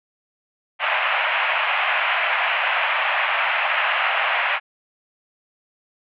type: band-pass noise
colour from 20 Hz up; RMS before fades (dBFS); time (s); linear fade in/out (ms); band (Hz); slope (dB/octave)
white; -21; 0.79-4.6; 50; 620 to 2800; 48
effects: none